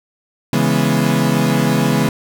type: chord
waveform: 35% pulse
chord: C# minor seventh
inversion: none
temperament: equal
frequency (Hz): 138.59 / 164.81 / 207.7 / 246.9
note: C#3 / E3 / G#3 / B3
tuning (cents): 0 / 0 / 0 / 0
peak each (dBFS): -17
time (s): 0.53-2.09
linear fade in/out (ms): 2
effects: none